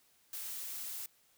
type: noise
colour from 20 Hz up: blue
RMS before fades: -42 dBFS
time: 0.33-1.06 s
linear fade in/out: 2 ms
effects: white hiss -69 dBFS RMS until 1.37 s